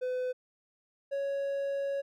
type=tone pair in turn; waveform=triangle; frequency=505 / 555.7 Hz; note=B4 / C#5; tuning=+39 / +4 cents; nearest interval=major second; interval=165 cents; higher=second; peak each=-28 dBFS; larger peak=neither; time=0.01-0.33 / 1.11-2.02 s; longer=second; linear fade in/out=20 ms; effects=none